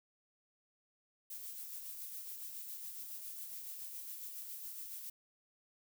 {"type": "noise with tremolo", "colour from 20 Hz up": "violet", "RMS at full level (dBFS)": -45, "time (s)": [1.3, 5.1], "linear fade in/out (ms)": 5, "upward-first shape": "sine", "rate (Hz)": 7.2, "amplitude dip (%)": 35, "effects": []}